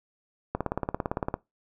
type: click train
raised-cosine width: 1 ms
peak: -13 dBFS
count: 15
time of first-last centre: 0.55-1.341 s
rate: 17.7 Hz
effects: noise-tail reverb RT60 0.2 s tail -21 dB re dry